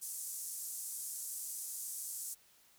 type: band-pass noise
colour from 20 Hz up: white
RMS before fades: -43 dBFS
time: 0.01-2.35 s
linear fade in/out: 20 ms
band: 6900 to 12000 Hz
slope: 24 dB/octave
effects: white hiss -66 dBFS RMS until 2.78 s